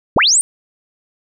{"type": "linear sweep", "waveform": "sine", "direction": "up", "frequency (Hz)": [38.89, 9220], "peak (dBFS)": -9, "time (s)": [0.16, 0.41], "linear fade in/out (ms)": 0, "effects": []}